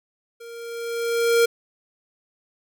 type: tone with level ramp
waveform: square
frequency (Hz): 466.2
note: A#4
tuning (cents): 0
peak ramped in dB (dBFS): -39 to -14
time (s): 0.4-1.46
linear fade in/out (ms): 10
effects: none